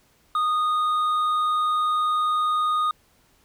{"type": "tone with hard clipping", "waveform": "sine", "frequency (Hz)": 1235, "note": "D#6", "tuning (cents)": -13, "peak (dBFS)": -21, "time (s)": [0.35, 2.91], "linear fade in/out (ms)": 2, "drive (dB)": 4, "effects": ["pink hiss -61 dBFS RMS until 3.44 s"]}